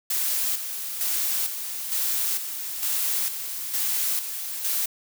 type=noise with tremolo; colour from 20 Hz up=blue; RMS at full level=-25 dBFS; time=0.1-4.86 s; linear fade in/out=5 ms; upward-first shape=square; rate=1.1 Hz; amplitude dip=55%; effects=none